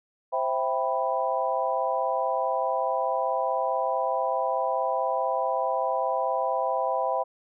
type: chord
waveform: sine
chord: C major seventh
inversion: none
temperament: equal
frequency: 523.3 / 659.3 / 784 / 987.8 Hz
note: C5 / E5 / G5 / B5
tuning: 0 / 0 / 0 / 0 cents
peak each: -29 dBFS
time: 0.32-7.24 s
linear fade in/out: 20 ms
effects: none